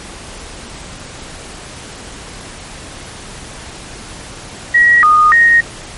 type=tone with pitch steps; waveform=sine; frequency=1910 / 1230 / 1866 Hz; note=A#6 / D#6 / A#6; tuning=+42 / -20 / +1 cents; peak=-5 dBFS; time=4.74-5.61 s; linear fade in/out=10 ms; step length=290 ms; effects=pink hiss -31 dBFS RMS until 5.97 s + MP3 48 kbps